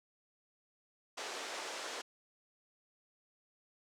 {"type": "band-pass noise", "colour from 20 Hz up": "pink", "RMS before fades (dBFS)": -43, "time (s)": [1.17, 2.02], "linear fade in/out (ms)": 10, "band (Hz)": [390, 7700], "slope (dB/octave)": 24, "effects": []}